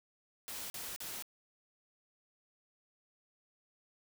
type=noise bursts; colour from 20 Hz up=white; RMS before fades=-43 dBFS; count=3; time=0.48-1.224 s; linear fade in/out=0 ms; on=220 ms; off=42 ms; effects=none